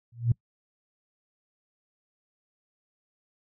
sine tone with exponential growth, 118 Hz, A#2, 22 cents sharp, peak -15 dBFS, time 0.12-0.32 s, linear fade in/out 5 ms, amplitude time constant 42 ms, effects noise-tail reverb RT60 0.1 s tail -25 dB re dry + tanh soft clip ceiling -11 dBFS

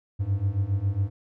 triangle beating tone pair, 94.7 / 102 Hz, F#2 / G#2, +41 / -31 cents, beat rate 7.3 Hz, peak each -25 / -23 dBFS, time 0.19-1.1 s, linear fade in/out 20 ms, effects none

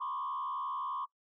sine tone with frequency modulation, 1080 Hz, C#6, 45 cents flat, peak -33 dBFS, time 0-1.06 s, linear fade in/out 20 ms, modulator 71.5 Hz, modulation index 1.2, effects noise-tail reverb RT60 0.1 s tail -22 dB re dry + tanh soft clip ceiling -30 dBFS

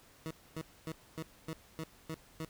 20% pulse tone bursts, 160 Hz, D#3, 49 cents sharp, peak -33 dBFS, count 8, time 0.26-2.448 s, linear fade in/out 0 ms, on 46 ms, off 260 ms, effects pink hiss -61 dBFS RMS until 2.49 s

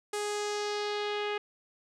sawtooth tone with low-pass filter sweep, 415.3 Hz, G#4, in tune, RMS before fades -33 dBFS, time 0.13-1.38 s, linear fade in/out 5 ms, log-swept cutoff 9200 to 2700 Hz, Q 2, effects none

